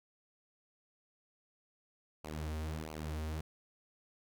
sawtooth tone with flanger, 77.78 Hz, D#2, in tune, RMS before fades -40 dBFS, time 2.24-3.41 s, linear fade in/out 5 ms, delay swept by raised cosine 0.55 to 6.15 ms, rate 1.5 Hz, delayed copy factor -0.8, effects none

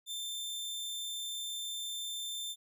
sawtooth tone, 3567 Hz, A7, 23 cents sharp, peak -34 dBFS, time 0.06-2.56 s, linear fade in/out 50 ms, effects none

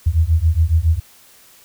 sine beating tone pair, 77.78 / 84.98 Hz, D#2 / F2, 0 / -47 cents, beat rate 7.2 Hz, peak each -15 dBFS, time 0.06-1 s, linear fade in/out 10 ms, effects white hiss -48 dBFS RMS until 1.64 s

